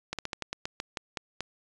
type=slowing click train; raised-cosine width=0.2 ms; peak=-15 dBFS; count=11; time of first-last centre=0.13-1.406 s; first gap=57 ms; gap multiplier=1.17; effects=resampled to 22050 Hz